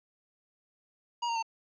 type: tone with pitch steps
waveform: square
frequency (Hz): 951 / 927.1 / 903.9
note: A#5 / A#5 / A5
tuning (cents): +34 / -10 / +46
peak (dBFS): -30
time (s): 1.22-1.427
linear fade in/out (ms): 10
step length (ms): 69
effects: resampled to 16000 Hz + 11-bit